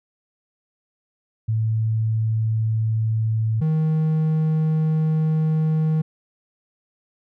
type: tone pair in turn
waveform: sine / triangle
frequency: 110.8 / 157.19 Hz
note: A2 / D#3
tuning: +13 / +18 cents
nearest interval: tritone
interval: 605 cents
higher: second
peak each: -18 / -15 dBFS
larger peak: second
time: 1.48-3.61 / 3.61-6.02 s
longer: second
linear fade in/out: 10 ms
effects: none